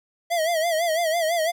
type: tone with vibrato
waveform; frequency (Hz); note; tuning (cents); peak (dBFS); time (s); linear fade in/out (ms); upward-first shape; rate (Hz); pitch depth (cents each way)
square; 659.3; E5; 0; -21; 0.3-1.52; 20; sine; 6; 100
effects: none

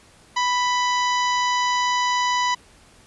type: harmonic tone with a mistuned harmonic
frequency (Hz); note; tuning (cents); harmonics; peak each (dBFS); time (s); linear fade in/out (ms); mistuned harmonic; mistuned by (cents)
987.8; B5; 0; 1 / 2 / 3 / 4 / 5 / 6 / 7; -20 / -26 / -30 / -32 / -34 / -36 / -37; 0.36-2.55; 10; 3; +21
effects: pink hiss -52 dBFS RMS until 3.06 s + resampled to 24000 Hz

